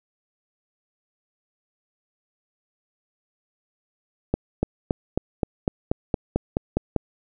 accelerating click train, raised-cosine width 2 ms, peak -7 dBFS, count 12, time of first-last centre 4.34-6.963 s, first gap 290 ms, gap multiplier 0.96, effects none

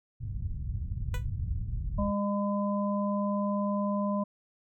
white low-pass noise, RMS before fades -33 dBFS, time 0.2-2.12 s, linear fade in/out 20 ms, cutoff 110 Hz, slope 24 dB/octave
10% pulse tone with exponential decay, 493.9 Hz, B4, in tune, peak -26 dBFS, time 1.14-1.26 s, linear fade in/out 2 ms, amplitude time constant 24 ms
harmonic tone, 202.8 Hz, G#3, 41 cents flat, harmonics 1 / 3 / 5, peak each -28 / -33 / -35 dBFS, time 1.98-4.24 s, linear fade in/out 10 ms
effects none

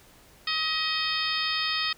harmonic tone with a mistuned harmonic, 632 Hz, D#5, 27 cents sharp, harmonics 2 / 3 / 4 / 5 / 6 / 7 / 8, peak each -33 / -33 / -33 / -33 / -33 / -33 / -33 dBFS, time 0.47-1.93 s, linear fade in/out 5 ms, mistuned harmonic 6, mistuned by -49 cents, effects pink hiss -55 dBFS RMS until 1.97 s

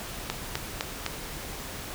click train, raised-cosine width 0.2 ms, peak -10 dBFS, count 4, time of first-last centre 0.3-1.063 s, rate 3.93 Hz, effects pink hiss -38 dBFS RMS until 1.94 s

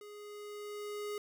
square tone with level ramp, 415.3 Hz, G#4, in tune, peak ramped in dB -49 to -37 dBFS, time 0.01-1.18 s, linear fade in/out 2 ms, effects none

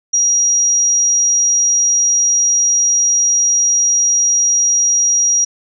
sine tone, 5730 Hz, F8, 44 cents sharp, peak -10 dBFS, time 0.13-5.45 s, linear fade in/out 10 ms, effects none

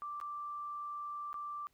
sine tone with dropouts, 1174.7 Hz, D6, in tune, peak -39 dBFS, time 0.02-1.67 s, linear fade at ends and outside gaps 0 ms, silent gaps 0.201-0.213 / 1.33-1.342 s, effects pink hiss -75 dBFS RMS until 1.73 s

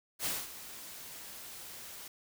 white noise with ADSR envelope, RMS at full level -33 dBFS, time 0.19-2.08 s, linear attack 63 ms, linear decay 220 ms, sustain -14 dB, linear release 4 ms, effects none

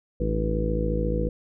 harmonic tone with a mistuned harmonic, 54.2 Hz, A1, 25 cents flat, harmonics 1 / 2 / 3 / 4 / 5 / 6 / 7 / 8 / 9, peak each -26 / -34 / -30 / -33 / -38 / -33 / -38 / -37 / -29 dBFS, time 0.2-1.29 s, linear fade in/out 5 ms, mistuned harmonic 5, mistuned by +82 cents, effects none

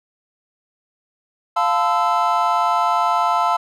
triangle chord, F major seventh, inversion none, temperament equal with one note detuned, 698.5 / 880 / 1019.7 / 1318.5 Hz, F5 / A5 / C6 / E6, 0 / 0 / -45 / 0 cents, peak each -19 dBFS, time 1.56-3.57 s, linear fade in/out 10 ms, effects none

